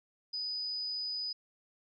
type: tone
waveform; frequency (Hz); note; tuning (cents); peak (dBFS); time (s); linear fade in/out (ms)
sine; 4978; D#8; 0; -34; 0.33-1.33; 10
effects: none